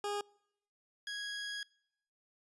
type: tone pair in turn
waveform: 20% pulse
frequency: 410 / 1655.7 Hz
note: G#4 / G#6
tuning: -22 / -6 cents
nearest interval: 2 octaves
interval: 2416 cents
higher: second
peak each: -30 / -34 dBFS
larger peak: first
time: 0.04-0.21 / 1.07-1.63 s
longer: second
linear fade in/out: 2 ms
effects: noise-tail reverb RT60 0.8 s tail -26 dB re dry + resampled to 24000 Hz